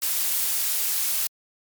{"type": "noise", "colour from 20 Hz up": "blue", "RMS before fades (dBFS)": -24, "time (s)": [0.02, 1.27], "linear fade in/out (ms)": 2, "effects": ["MP3 96 kbps"]}